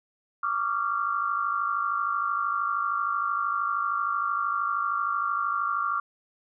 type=tone cluster; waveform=sine; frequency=1137 / 1190 / 1380 Hz; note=C#6 / D6 / F6; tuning=+44 / +22 / -21 cents; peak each=-29 dBFS; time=0.43-6 s; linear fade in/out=5 ms; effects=none